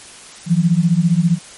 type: beating tone pair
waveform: sine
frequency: 162.8 / 177.8 Hz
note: E3 / F3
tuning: -21 / +31 cents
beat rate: 15 Hz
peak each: -14 dBFS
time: 0.46-1.39 s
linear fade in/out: 50 ms
effects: white hiss -38 dBFS RMS until 1.57 s + MP3 48 kbps